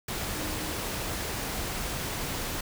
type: tone in noise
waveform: sine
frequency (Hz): 307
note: D#4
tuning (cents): -23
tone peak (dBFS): -38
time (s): 0.33-0.72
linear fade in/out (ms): 5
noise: pink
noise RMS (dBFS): -33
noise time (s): 0.08-2.61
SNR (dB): -8
effects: none